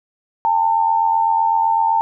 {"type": "tone pair together", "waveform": "sine", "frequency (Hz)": [814.1, 902], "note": ["G#5", "A5"], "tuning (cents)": [-35, 43], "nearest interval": "major second", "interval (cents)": 178, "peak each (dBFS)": [-20, -14], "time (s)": [0.45, 2.01], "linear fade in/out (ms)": 0, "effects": []}